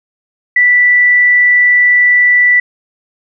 sine tone, 1969 Hz, B6, 6 cents flat, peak -5 dBFS, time 0.56-2.6 s, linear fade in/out 5 ms, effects none

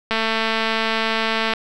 click train, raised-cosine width 0.3 ms, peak -5 dBFS, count 319, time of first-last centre 0.11-1.536 s, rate 223 Hz, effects none

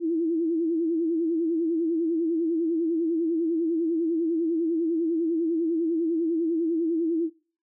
sine tone with vibrato, 329.4 Hz, E4, 1 cent flat, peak -22 dBFS, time 0-7.3 s, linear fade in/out 50 ms, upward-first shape sine, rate 10 Hz, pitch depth 78 cents each way, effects noise-tail reverb RT60 0.4 s tail -22 dB re dry

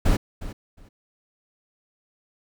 brown noise with echo, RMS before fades -18 dBFS, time 0.05-0.17 s, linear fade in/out 10 ms, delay 360 ms, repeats 2, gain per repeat -15 dB, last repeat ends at 0.89 s, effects none

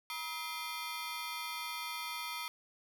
15% pulse ring-modulated tone, 1120 Hz, C#6, 18 cents sharp, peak -29 dBFS, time 0.1-2.48 s, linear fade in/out 0 ms, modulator 162 Hz, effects none

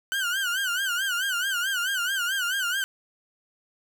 30% pulse tone with vibrato, 1500 Hz, F#6, 23 cents sharp, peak -22 dBFS, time 0.12-2.84 s, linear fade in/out 0 ms, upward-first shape sine, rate 4.6 Hz, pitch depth 130 cents each way, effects none

